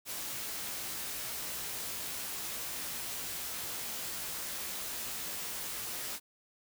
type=noise with comb filter; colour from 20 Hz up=white; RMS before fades=-39 dBFS; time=0.05-6.2 s; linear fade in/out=50 ms; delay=17 ms; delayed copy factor=+0.55; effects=none